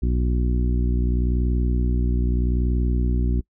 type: harmonic tone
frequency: 60.8 Hz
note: B1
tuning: 26 cents flat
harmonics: 1 / 2 / 3 / 4 / 5 / 6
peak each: -19 / -28 / -30 / -30 / -34 / -35 dBFS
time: 0.02-3.41 s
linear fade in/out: 10 ms
effects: noise-tail reverb RT60 0.1 s tail -25 dB re dry